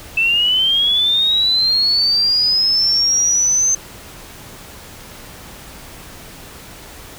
sine linear sweep, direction up, 2637 to 6270 Hz, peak -12 dBFS, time 0.17-3.75 s, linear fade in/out 5 ms, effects pink hiss -37 dBFS RMS until 7.18 s

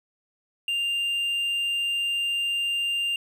triangle tone, 2794 Hz, F7, in tune, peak -22 dBFS, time 0.68-3.16 s, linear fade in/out 2 ms, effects none

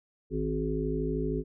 harmonic tone with a mistuned harmonic, 52.9 Hz, G#1, 33 cents sharp, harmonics 1 / 3 / 5 / 7 / 8, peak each -34 / -34 / -34 / -34 / -34 dBFS, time 0.3-1.44 s, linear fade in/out 50 ms, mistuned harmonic 1, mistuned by +66 cents, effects none

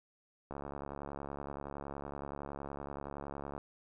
click train, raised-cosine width 1 ms, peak -28 dBFS, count 218, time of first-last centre 0.51-3.579 s, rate 70.7 Hz, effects none

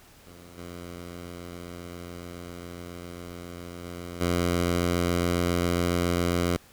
10% pulse tone with level steps, 87.31 Hz, F2, in tune, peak -39 / -30 / -28 / -15 dBFS, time 0.26-6.57 s, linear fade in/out 10 ms, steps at 0.57 / 3.83 / 4.2 s, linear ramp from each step 20 ms, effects pink hiss -54 dBFS RMS until 6.72 s

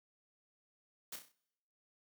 white noise with echo, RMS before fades -44 dBFS, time 1.12-1.16 s, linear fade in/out 5 ms, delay 32 ms, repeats 5, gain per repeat -6 dB, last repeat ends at 1.32 s, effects noise-tail reverb RT60 0.9 s tail -25 dB re dry + high-pass 200 Hz 12 dB/octave

